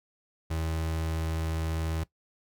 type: tone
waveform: 35% pulse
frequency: 80.5 Hz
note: E2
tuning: 41 cents flat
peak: -27 dBFS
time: 0.5-2.04 s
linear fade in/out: 10 ms
effects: noise-tail reverb RT60 0.1 s tail -18 dB re dry